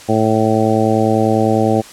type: harmonic tone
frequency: 110 Hz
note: A2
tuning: in tune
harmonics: 1 / 2 / 3 / 4 / 5 / 6 / 7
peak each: -19 / -17 / -18 / -19 / -19 / -22 / -19 dBFS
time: 0.08-1.82 s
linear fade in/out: 20 ms
effects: white hiss -37 dBFS RMS until 1.92 s + low-pass 9000 Hz 12 dB/octave